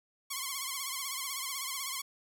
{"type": "tone with vibrato", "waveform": "5% pulse", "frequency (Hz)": 1075, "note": "C6", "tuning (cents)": 47, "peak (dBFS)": -23, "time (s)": [0.3, 2.02], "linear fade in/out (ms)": 10, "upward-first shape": "sine", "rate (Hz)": 16, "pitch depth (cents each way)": 88, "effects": []}